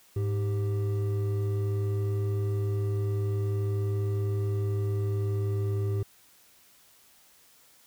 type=tone pair together; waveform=triangle; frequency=103.83 / 392 Hz; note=G#2 / G4; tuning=0 / 0 cents; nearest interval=octave + major seventh; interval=2300 cents; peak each=-24 / -33 dBFS; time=0.16-6.03 s; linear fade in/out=5 ms; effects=white hiss -59 dBFS RMS until 7.86 s